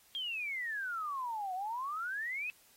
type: exponential two-way sweep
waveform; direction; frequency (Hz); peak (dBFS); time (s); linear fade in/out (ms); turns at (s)
sine; down then up; 3270 to 721 to 2594; -35; 0.15-2.5; 0; 1.54
effects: white hiss -64 dBFS RMS until 2.76 s + AAC 48 kbps